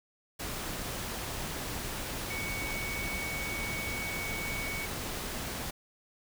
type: tone in noise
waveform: sine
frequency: 2236 Hz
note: C#7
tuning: 14 cents sharp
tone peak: -36 dBFS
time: 2.3-4.86 s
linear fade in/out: 10 ms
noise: pink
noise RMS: -37 dBFS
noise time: 0.39-5.71 s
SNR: -2 dB
effects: none